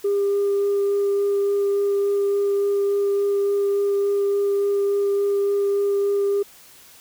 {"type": "tone with vibrato", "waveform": "sine", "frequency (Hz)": 401.5, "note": "G4", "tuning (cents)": 41, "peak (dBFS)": -16, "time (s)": [0.04, 6.43], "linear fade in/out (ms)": 10, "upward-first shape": "sine", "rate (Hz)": 3.5, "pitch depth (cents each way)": 8, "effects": ["tanh soft clip ceiling -15 dBFS", "white hiss -48 dBFS RMS until 7 s"]}